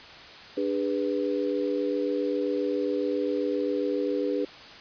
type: chord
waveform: sine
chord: G# diminished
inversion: second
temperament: equal with one note detuned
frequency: 293.7 / 406.5 / 493.9 Hz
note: D4 / G#4 / B4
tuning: 0 / -37 / 0 cents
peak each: -29 dBFS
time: 0.57-4.45 s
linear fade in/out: 5 ms
effects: white hiss -45 dBFS RMS until 4.8 s + resampled to 11025 Hz